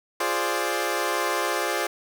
15% pulse chord, D half-diminished seventh, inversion first, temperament equal, 349.2 / 415.3 / 523.3 / 587.3 Hz, F4 / Ab4 / C5 / D5, 0 / 0 / 0 / 0 cents, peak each -23 dBFS, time 0.2-1.87 s, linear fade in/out 5 ms, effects none

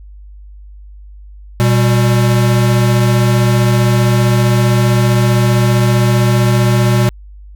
square tone pair together, 120.67 / 196 Hz, B2 / G3, -40 / 0 cents, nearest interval minor sixth, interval 840 cents, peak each -10 / -17 dBFS, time 1.6-7.09 s, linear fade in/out 0 ms, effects added 50 Hz sine -32 dBFS peak until 7.55 s

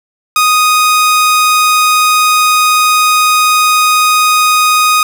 sawtooth tone, 1244.5 Hz, D#6, in tune, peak -3 dBFS, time 0.36-5.03 s, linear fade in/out 2 ms, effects none

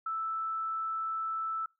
sine tone, 1318.5 Hz, E6, in tune, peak -31 dBFS, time 0.06-1.66 s, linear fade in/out 5 ms, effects noise-tail reverb RT60 0.2 s tail -22 dB re dry

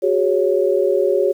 sine chord, F# suspended second, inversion none, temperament equal with one note detuned, 370 / 409.6 / 554.4 Hz, F#4 / G#4 / C#5, 0 / -24 / 0 cents, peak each -18 dBFS, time 0.02-1.33 s, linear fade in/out 20 ms, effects 8-bit

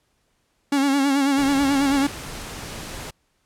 45% pulse tone with vibrato, 277.2 Hz, C#4, in tune, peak -17 dBFS, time 0.72-2.07 s, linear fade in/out 5 ms, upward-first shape sine, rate 9.2 Hz, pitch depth 55 cents each way
pink noise, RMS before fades -34 dBFS, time 1.37-3.11 s, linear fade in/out 10 ms
effects pink hiss -68 dBFS RMS until 3.45 s + low-pass 11000 Hz 12 dB/octave

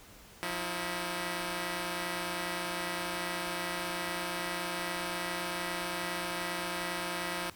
5% pulse tone pair together, 176.9 / 323.9 Hz, F3 / E4, +23 / -30 cents, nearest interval minor seventh, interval 1047 cents, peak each -25 dBFS, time 0.43-7.5 s, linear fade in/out 0 ms, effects pink hiss -54 dBFS RMS until 7.55 s

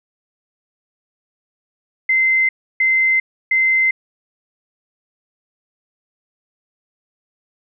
sine tone bursts, 2071 Hz, C7, 18 cents flat, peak -12 dBFS, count 3, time 2.09-3.91 s, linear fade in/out 5 ms, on 400 ms, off 310 ms, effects none

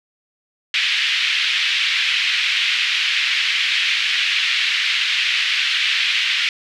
white band-pass noise, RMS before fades -19 dBFS, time 0.74-6.49 s, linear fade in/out 2 ms, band 2000 to 3400 Hz, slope 24 dB/octave, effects none

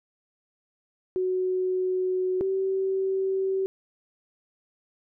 sine tone pair in turn, 370 / 383.3 Hz, F#4 / G4, 0 / -39 cents, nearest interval minor second, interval 61 cents, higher second, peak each -23 dBFS, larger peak neither, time 1.16-2.41 / 2.41-3.66 s, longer neither, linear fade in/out 0 ms, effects none

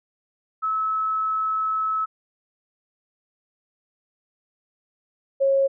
sine tone pair in turn, 1297 / 545.3 Hz, E6 / C#5, -28 / -29 cents, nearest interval octave + minor third, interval 1501 cents, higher first, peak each -21 / -16 dBFS, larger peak second, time 0.62-2.06 / 5.4-5.68 s, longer first, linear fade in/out 20 ms, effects none

